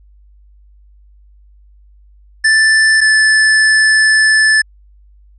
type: tone pair in turn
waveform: square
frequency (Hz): 1761 / 1745.8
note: A6 / A6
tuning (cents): +1 / -14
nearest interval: unison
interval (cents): 15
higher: first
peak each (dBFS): -8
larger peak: neither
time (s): 2.44-3.01 / 3.01-4.62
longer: second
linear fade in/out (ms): 10
effects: added 50 Hz sine -42 dBFS peak until 5.38 s + resampled to 24000 Hz